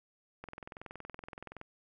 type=click train; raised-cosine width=0.5 ms; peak=-29 dBFS; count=26; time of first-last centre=0.44-1.614 s; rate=21.3 Hz; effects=none